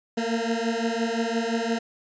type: beating tone pair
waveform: 20% pulse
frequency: 226.8 / 232.6 Hz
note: A#3 / A#3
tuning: -47 / -4 cents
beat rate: 5.8 Hz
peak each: -22 dBFS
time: 0.17-1.79 s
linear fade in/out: 10 ms
effects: resampled to 16000 Hz

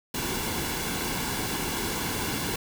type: noise with comb filter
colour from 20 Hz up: pink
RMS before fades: -30 dBFS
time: 0.14-2.56 s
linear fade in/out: 5 ms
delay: 1.6 ms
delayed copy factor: -0.55
effects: none

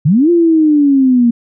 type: linear two-way sweep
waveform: sine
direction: up then down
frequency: 130.81 to 349.2 to 231.7 Hz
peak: -6 dBFS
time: 0.05-1.31 s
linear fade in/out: 10 ms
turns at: 0.3 s
effects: none

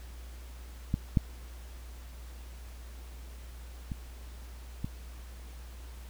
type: clicks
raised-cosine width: 5 ms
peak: -15 / -11 / -23 / -20 dBFS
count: 4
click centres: 0.941 / 1.172 / 3.918 / 4.845 s
effects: added 60 Hz sine -43 dBFS peak until 6.09 s + pink hiss -55 dBFS RMS until 6.09 s

